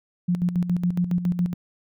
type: tone with tremolo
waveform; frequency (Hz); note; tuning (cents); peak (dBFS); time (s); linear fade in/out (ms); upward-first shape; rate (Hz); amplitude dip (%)
sine; 176.7; F3; +21; -18; 0.28-1.54; 10; square; 7.2; 65
effects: none